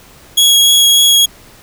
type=tone with vibrato; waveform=sawtooth; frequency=3322 Hz; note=G#7; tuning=in tune; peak=-3 dBFS; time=0.37-1.26 s; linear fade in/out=10 ms; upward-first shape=triangle; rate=3.4 Hz; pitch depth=10 cents each way; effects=pink hiss -41 dBFS RMS until 1.62 s